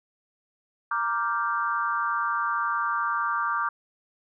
sine chord, G minor seventh, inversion first, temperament equal, 932.3 / 1174.7 / 1396.9 / 1568 Hz, Bb5 / D6 / F6 / G6, 0 / 0 / 0 / 0 cents, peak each -32 / -26 / -31 / -32 dBFS, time 0.91-3.69 s, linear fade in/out 5 ms, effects none

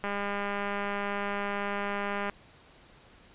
click train, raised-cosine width 0.5 ms, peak -18 dBFS, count 457, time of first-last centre 0.04-2.297 s, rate 202 Hz, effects pink hiss -56 dBFS RMS until 3.34 s + resampled to 8000 Hz

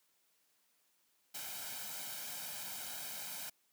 white noise with comb filter, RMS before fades -44 dBFS, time 1.34-3.5 s, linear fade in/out 10 ms, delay 1.3 ms, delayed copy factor +0.65, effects white hiss -75 dBFS RMS until 3.72 s + high-pass 150 Hz 12 dB/octave

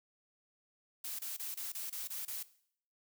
blue noise bursts, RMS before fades -41 dBFS, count 8, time 1.04-2.429 s, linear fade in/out 5 ms, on 150 ms, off 27 ms, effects noise-tail reverb RT60 0.6 s tail -17 dB re dry

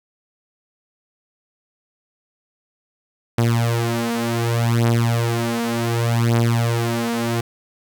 sawtooth beating tone pair, 116.54 / 117.21 Hz, A#2 / A#2, 0 / +10 cents, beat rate 0.67 Hz, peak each -16 / -16 dBFS, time 3.38-7.41 s, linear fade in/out 5 ms, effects 8-bit

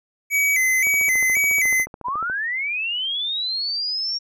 square tone with vibrato, 2156 Hz, C#7, 49 cents flat, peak -17 dBFS, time 0.3-1.86 s, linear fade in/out 50 ms, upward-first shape square, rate 1.9 Hz, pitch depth 90 cents each way
click train, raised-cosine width 1 ms, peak -22 dBFS, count 21, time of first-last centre 0.87-2.299 s, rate 14 Hz
sine linear sweep, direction up, 932.3 to 5588 Hz, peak -22 dBFS, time 2.04-4.19 s, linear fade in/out 20 ms
effects none

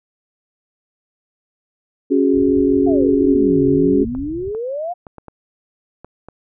sine chord, C# suspended fourth, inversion none, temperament equal, 277.2 / 370 / 415.3 Hz, C#4 / F#4 / G#4, 0 / 0 / 0 cents, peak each -14 / -17 / -18 dBFS, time 2.1-4.05 s, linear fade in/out 20 ms
white low-pass noise, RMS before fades -33 dBFS, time 2.32-4.53 s, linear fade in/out 50 ms, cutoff 120 Hz, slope 24 dB/octave
sine exponential two-way sweep, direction down then up, 730 to 130.81 to 730 Hz, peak -21 dBFS, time 2.86-4.94 s, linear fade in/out 20 ms, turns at 3.65 s
clicks, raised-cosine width 1 ms, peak -22 dBFS, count 7, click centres 4.15 / 4.549 / 5.068 / 5.183 / 5.283 / 6.046 / 6.286 s
effects none

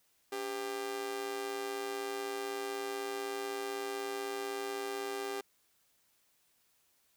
sawtooth tone with amplitude modulation, 397.6 Hz, G4, 25 cents sharp, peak -29 dBFS, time 0.32-5.41 s, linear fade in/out 5 ms, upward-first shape sine, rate 116 Hz, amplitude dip 70%, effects white hiss -72 dBFS RMS until 7.16 s

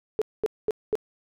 sine tone bursts, 431 Hz, A4, 36 cents flat, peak -20 dBFS, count 4, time 0.19-0.954 s, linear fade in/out 0 ms, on 26 ms, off 220 ms, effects none

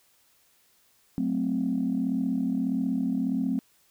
sine chord, F# diminished, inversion none, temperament equal, 185 / 220 / 261.6 Hz, F#3 / A3 / C4, 0 / 0 / 0 cents, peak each -30 / -29 / -26 dBFS, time 1.18-3.59 s, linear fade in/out 0 ms, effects tanh soft clip ceiling -17 dBFS + white hiss -64 dBFS RMS until 3.9 s

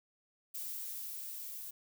violet noise with level ramp, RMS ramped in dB -41 to -45 dBFS, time 0.54-1.71 s, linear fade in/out 10 ms, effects none

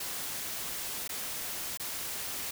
white noise with dropouts, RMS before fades -37 dBFS, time 0-2.51 s, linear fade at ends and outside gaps 5 ms, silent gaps 1.078-1.092 / 1.774-1.797 s, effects none

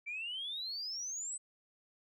sine exponential sweep, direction up, 2305 to 8210 Hz, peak -37 dBFS, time 0.06-1.38 s, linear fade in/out 20 ms, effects tanh soft clip ceiling -33 dBFS

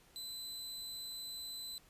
sawtooth tone, 4022 Hz, B7, 31 cents sharp, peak -40 dBFS, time 0.16-1.78 s, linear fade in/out 0 ms, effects pink hiss -65 dBFS RMS until 1.89 s + resampled to 32000 Hz

